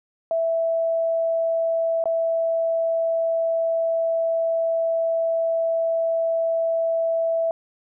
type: tone with dropouts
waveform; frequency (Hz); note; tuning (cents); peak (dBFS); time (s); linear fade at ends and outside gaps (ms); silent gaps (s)
sine; 659.3; E5; 0; -19; 0.31-7.51; 1; 2.04-2.056
effects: none